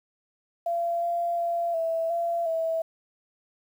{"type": "tone with pitch steps", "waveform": "sine", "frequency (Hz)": [683, 688, 684, 657, 681, 653], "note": ["F5", "F5", "F5", "E5", "F5", "E5"], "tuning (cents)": [-39, -26, -36, -6, -44, -17], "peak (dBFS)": -24, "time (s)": [0.66, 2.82], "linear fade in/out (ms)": 5, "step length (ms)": 360, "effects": ["9-bit"]}